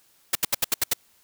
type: noise bursts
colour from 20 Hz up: white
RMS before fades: -21 dBFS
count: 7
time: 0.33-0.935 s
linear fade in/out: 5 ms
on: 23 ms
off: 74 ms
effects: white hiss -61 dBFS RMS until 1.23 s